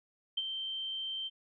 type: tone with ADSR envelope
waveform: sine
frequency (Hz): 3126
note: G7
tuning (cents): -6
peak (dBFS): -28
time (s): 0.37-1.3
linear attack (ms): 8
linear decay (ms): 36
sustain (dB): -7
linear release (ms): 34
effects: none